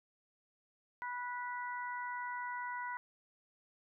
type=harmonic tone; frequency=490.6 Hz; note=B4; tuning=12 cents flat; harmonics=2 / 3 / 4; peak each=-40 / -44 / -46 dBFS; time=1.02-2.97 s; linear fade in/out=0 ms; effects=none